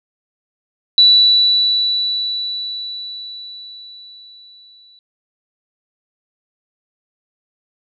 sine tone with exponential decay, 3951 Hz, B7, in tune, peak -5 dBFS, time 0.98-4.99 s, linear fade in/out 1 ms, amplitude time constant 870 ms, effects none

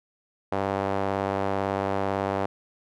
sawtooth tone with band-pass filter, 98 Hz, G2, in tune, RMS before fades -27 dBFS, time 0.52-2.46 s, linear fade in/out 5 ms, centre 710 Hz, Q 1.3, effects none

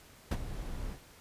brown noise with ADSR envelope, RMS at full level -25 dBFS, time 0.31-1 s, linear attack 7 ms, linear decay 46 ms, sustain -14 dB, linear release 84 ms, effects pink hiss -57 dBFS RMS until 1.2 s + resampled to 32000 Hz

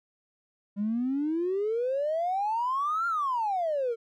triangle exponential two-way sweep, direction up then down, 198.2 to 1405 to 445.9 Hz, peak -22 dBFS, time 0.76-3.96 s, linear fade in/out 50 ms, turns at 3.07 s, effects tanh soft clip ceiling -23 dBFS

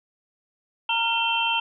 sine tone cluster, 922 / 1390 / 2705 / 3138 Hz, A#5 / F6 / E7 / G7, -19 / -9 / +44 / +1 cents, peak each -25 / -34 / -25 / -26 dBFS, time 0.89-1.6 s, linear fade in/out 5 ms, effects none

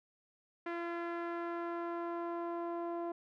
sawtooth tone with low-pass filter sweep, 341.5 Hz, F4, 39 cents flat, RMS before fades -39 dBFS, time 0.66-3.12 s, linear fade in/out 5 ms, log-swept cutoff 1900 to 840 Hz, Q 1.7, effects none

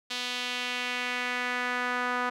sawtooth tone with band-pass filter sweep, 247.4 Hz, B3, 3 cents sharp, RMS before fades -31 dBFS, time 0.1-2.3 s, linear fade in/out 10 ms, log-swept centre 3700 to 1300 Hz, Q 1.8, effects none

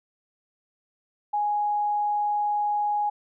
sine tone, 830.6 Hz, G#5, in tune, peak -22 dBFS, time 1.33-3.1 s, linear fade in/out 10 ms, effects none

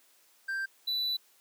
triangle tone pair in turn, 1576 / 3971 Hz, G6 / B7, +9 / +9 cents, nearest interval octave + major third, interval 1600 cents, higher second, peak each -29 / -27 dBFS, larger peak second, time 0.48-0.66 / 0.87-1.17 s, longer second, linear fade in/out 10 ms, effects white hiss -64 dBFS RMS until 1.4 s + high-pass 300 Hz 12 dB/octave

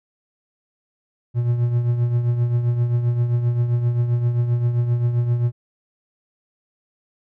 triangle tone with tremolo, 120 Hz, B2, 49 cents flat, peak -12 dBFS, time 1.34-5.52 s, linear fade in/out 50 ms, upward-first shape triangle, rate 7.6 Hz, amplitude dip 60%, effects none

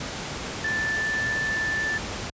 sine tone in noise, 1760 Hz, A6, in tune, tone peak -24 dBFS, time 0.64-1.98 s, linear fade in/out 5 ms, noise pink, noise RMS -32 dBFS, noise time 0-2.3 s, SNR +5 dB, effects high-pass 60 Hz 12 dB/octave + resampled to 16000 Hz

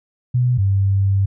sine tone pair in turn, 124.2 / 97.92 Hz, B2 / G2, +10 / -1 cents, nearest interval major third, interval 411 cents, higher first, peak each -13 dBFS, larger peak neither, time 0.34-0.58 / 0.58-1.26 s, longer second, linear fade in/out 10 ms, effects none

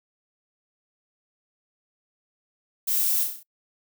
violet noise with echo, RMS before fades -25 dBFS, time 2.87-3.24 s, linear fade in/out 10 ms, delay 32 ms, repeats 6, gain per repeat -4 dB, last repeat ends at 3.432 s, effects noise-tail reverb RT60 0.1 s tail -24 dB re dry

